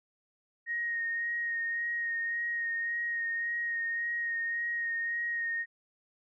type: tone with vibrato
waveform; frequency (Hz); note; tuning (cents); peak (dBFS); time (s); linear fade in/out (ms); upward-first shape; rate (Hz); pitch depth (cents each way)
sine; 1866; A#6; +1; -30; 0.66-5.66; 50; sine; 1.8; 18
effects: none